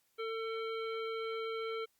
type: harmonic tone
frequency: 448.7 Hz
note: A4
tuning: 34 cents sharp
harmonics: 1 / 3 / 5 / 7 / 9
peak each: -37 / -43 / -47 / -50 / -55 dBFS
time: 0.18-1.86 s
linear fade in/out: 20 ms
effects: white hiss -75 dBFS RMS until 1.99 s + Opus 48 kbps